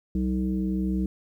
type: tone with frequency modulation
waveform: sine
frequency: 190 Hz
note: F#3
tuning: 46 cents sharp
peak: -23 dBFS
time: 0.15-1.06 s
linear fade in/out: 2 ms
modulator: 127 Hz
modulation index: 1
effects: 10-bit

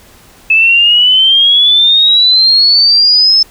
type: exponential sweep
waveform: sine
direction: up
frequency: 2599 to 5274 Hz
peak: -4 dBFS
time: 0.5-3.43 s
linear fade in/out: 5 ms
effects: pink hiss -41 dBFS RMS until 3.5 s

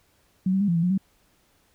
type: tone with pitch steps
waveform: sine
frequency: 186.7 / 192.3 / 203.3 / 170.8 / 166.5 / 179.1 / 192.1 Hz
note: F#3 / G3 / G#3 / F3 / E3 / F3 / G3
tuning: +16 / -33 / -37 / -38 / +18 / +44 / -35 cents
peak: -19 dBFS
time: 0.46-0.978 s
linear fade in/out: 5 ms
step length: 74 ms
effects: pink hiss -64 dBFS RMS until 1.74 s

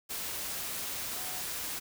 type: tone in noise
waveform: sine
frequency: 737 Hz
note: F#5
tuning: 7 cents flat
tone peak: -48 dBFS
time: 1.16-1.43 s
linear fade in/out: 20 ms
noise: white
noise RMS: -37 dBFS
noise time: 0.09-1.8 s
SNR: -14 dB
effects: none

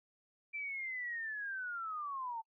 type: linear sweep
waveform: sine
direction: down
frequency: 2349 to 882 Hz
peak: -38 dBFS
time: 0.53-2.42 s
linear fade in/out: 20 ms
effects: noise-tail reverb RT60 0.1 s tail -26 dB re dry

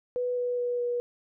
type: tone with pitch steps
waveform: sine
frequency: 493.9 / 490.5 / 487.1 / 483.7 Hz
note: B4 / B4 / B4 / B4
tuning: 0 / -12 / -24 / -36 cents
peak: -26 dBFS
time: 0.16-1 s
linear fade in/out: 0 ms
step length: 210 ms
effects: none

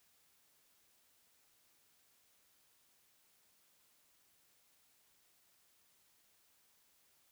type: silence
effects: white hiss -72 dBFS RMS until 7.31 s

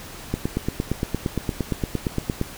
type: click train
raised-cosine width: 3 ms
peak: -9 dBFS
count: 19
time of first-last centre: 0.34-2.414 s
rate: 8.68 Hz
effects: pink hiss -39 dBFS RMS until 2.57 s

